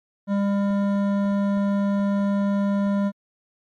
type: tone with hard clipping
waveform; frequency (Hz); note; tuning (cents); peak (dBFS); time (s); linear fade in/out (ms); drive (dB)
triangle; 200.3; G3; +38; -21; 0.27-3.12; 50; 16
effects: MP3 64 kbps